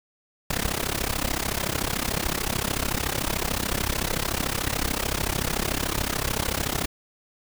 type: noise with amplitude modulation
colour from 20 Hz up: pink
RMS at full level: -23 dBFS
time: 0.5-6.86 s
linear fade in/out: 5 ms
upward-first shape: sine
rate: 33.6 Hz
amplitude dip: 90%
effects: none